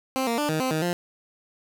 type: tone with pitch steps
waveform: 15% pulse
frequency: 263 / 232.7 / 295.5 / 156.7 / 259.2 / 157.1 / 175.3 Hz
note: C4 / A#3 / D4 / D#3 / C4 / D#3 / F3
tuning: +9 / -3 / +11 / +13 / -16 / +17 / +7 cents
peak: -17 dBFS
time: 0.16-0.93 s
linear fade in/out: 0 ms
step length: 110 ms
effects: none